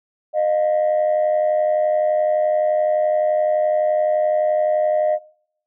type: tone pair together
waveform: sine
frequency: 614 / 705.7 Hz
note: D#5 / F5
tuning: -23 / +18 cents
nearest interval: major second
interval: 241 cents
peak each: -15 / -21 dBFS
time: 0.33-5.19 s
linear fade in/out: 50 ms
effects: noise-tail reverb RT60 0.6 s tail -21 dB re dry + tanh soft clip ceiling -11 dBFS